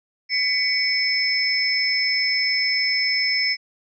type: tone cluster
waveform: sine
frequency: 2010 / 2237 / 5260 Hz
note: B6 / C#7 / E8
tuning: +30 / +15 / -5 cents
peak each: -26 / -23 / -21 dBFS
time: 0.29-3.57 s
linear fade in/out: 50 ms
effects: none